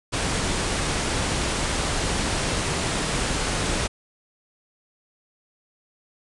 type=low-pass noise; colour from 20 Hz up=pink; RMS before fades=-25 dBFS; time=0.12-3.88 s; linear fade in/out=20 ms; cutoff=10000 Hz; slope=96 dB/octave; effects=none